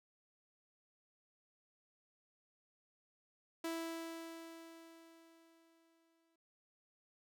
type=tone with exponential decay; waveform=sawtooth; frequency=329.6 Hz; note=E4; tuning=in tune; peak=-34 dBFS; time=3.64-6.36 s; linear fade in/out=5 ms; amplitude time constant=590 ms; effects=none

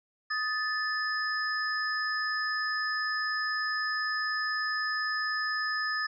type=tone cluster; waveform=sine; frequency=1251 / 1748 / 5090 Hz; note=D#6 / A6 / D#8; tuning=+9 / -12 / +39 cents; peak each=-34 / -30 / -36 dBFS; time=0.3-6.07 s; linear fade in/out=10 ms; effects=none

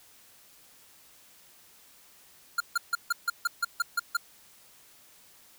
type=tone bursts; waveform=square; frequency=1400 Hz; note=F6; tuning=4 cents sharp; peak=-24 dBFS; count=10; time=2.58-4.17 s; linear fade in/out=5 ms; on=24 ms; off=150 ms; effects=white hiss -57 dBFS RMS until 5.58 s

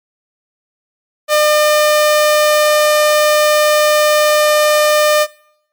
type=tone; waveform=sawtooth; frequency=603 Hz; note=D5; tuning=46 cents sharp; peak=-5 dBFS; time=1.28-5.27 s; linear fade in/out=50 ms; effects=noise-tail reverb RT60 0.7 s tail -22 dB re dry + MP3 96 kbps

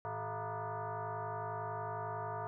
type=tone with frequency modulation; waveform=sine; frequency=110 Hz; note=A2; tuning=in tune; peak=-37 dBFS; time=0.05-2.47 s; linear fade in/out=0 ms; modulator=271 Hz; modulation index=4.2; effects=none

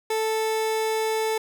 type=tone; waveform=30% pulse; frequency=440 Hz; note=A4; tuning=in tune; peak=-20 dBFS; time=0.1-1.38 s; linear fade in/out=5 ms; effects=none

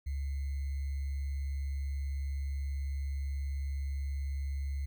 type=tone with sample-and-hold; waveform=sine; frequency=69.3 Hz; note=C#2; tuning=in tune; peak=-32 dBFS; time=0.06-4.86 s; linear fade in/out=10 ms; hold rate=2100 Hz; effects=none

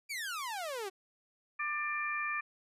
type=exponential sweep; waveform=sawtooth; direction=down; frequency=2400 to 367.4 Hz; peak=-33 dBFS; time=0.09-0.9 s; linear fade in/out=20 ms
type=harmonic tone; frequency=594 Hz; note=D5; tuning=20 cents sharp; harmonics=2 / 3 / 4; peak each=-37 / -37 / -37 dBFS; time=1.59-2.41 s; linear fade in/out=10 ms
effects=resampled to 32000 Hz

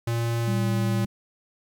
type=tone with pitch glide; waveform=square; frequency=116.54 to 114.6 Hz; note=A#2 to A#2; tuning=0 to -29 cents; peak=-24 dBFS; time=0.07-1.05 s; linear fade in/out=5 ms; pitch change=-29 cents; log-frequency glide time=0.41-0.68 s
type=tone; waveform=sine; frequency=195.5 Hz; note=G3; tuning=4 cents flat; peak=-26 dBFS; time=0.47-1.06 s; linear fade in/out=10 ms
effects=10-bit

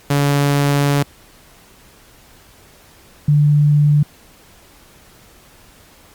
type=tone pair in turn; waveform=sawtooth / sine; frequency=142.5 / 147.35 Hz; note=C#3 / D3; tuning=+48 / +6 cents; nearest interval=minor second; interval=58 cents; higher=second; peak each=-9 dBFS; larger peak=neither; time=0.1-1.03 / 3.28-4.03 s; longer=first; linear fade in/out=5 ms; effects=pink hiss -47 dBFS RMS until 6.14 s + Opus 48 kbps

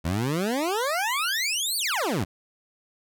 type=exponential two-way sweep; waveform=20% pulse; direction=up then down; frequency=77.78 to 4699 to 77.78 Hz; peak=-19 dBFS; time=0.04-2.25 s; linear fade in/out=20 ms; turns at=1.77 s; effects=none

